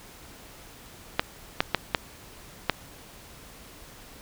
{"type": "clicks", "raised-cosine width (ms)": 0.3, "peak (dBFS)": -4, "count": 5, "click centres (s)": [1.195, 1.605, 1.747, 1.948, 2.697], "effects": ["pink hiss -48 dBFS RMS until 4.21 s"]}